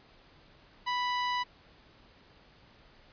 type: tone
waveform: sawtooth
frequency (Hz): 987.8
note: B5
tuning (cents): 0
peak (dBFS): -25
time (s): 0.86-1.44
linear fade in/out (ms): 20
effects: pink hiss -59 dBFS RMS until 3.12 s + resampled to 11025 Hz